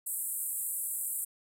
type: band-pass noise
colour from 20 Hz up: pink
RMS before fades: -35 dBFS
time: 0.06-1.25 s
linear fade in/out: 10 ms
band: 7900 to 15000 Hz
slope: 96 dB/octave
effects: none